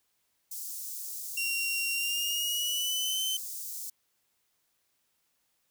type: high-pass noise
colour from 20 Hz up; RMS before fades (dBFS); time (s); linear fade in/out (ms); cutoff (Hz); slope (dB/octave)
white; -39; 0.51-3.9; 5; 5600; 24
type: tone with pitch glide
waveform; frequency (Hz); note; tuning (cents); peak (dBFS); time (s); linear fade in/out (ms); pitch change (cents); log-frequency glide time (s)
sawtooth; 2753 to 3072; F7 to G7; -25 to -36; -26; 1.37-3.37; 5; +189; 1.93-3.21
effects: white hiss -75 dBFS RMS until 5.7 s